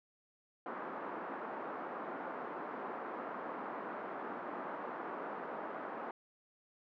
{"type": "band-pass noise", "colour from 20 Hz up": "white", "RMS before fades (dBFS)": -43, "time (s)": [0.66, 6.11], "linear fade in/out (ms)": 2, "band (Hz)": [220, 1300], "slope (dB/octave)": 24, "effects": []}